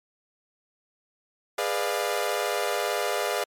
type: chord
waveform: sawtooth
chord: G# diminished seventh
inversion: none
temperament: equal with one note detuned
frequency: 415.3 / 493.9 / 596.2 / 698.5 Hz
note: G#4 / B4 / D5 / F5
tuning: 0 / 0 / +26 / 0 cents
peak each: -27 / -27 / -26 / -27 dBFS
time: 1.58-3.44 s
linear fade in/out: 5 ms
effects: MP3 64 kbps